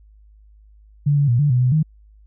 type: tone with pitch steps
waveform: sine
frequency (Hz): 144.8 / 142.9 / 119.6 / 146.4 / 124.7 / 126.2 / 155.5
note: D3 / D3 / A#2 / D3 / B2 / B2 / D#3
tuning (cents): -24 / -47 / +45 / -5 / +17 / +38 / -1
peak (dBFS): -13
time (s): 1.06-1.83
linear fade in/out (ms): 10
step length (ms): 110
effects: added 52 Hz sine -46 dBFS peak until 2.26 s